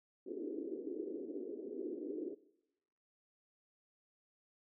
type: band-pass noise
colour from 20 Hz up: pink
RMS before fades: -43 dBFS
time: 0.26-2.35 s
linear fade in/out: 10 ms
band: 290 to 430 Hz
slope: 48 dB/octave
effects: noise-tail reverb RT60 0.9 s tail -20 dB re dry